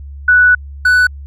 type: tone pair in turn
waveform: sine / triangle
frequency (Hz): 1480 / 1487.8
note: F#6 / F#6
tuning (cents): 0 / +9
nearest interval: unison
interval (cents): 9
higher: second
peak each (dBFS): -5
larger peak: neither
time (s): 0.28-0.55 / 0.85-1.07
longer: first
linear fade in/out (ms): 5
effects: added 70 Hz sine -27 dBFS peak until 1.26 s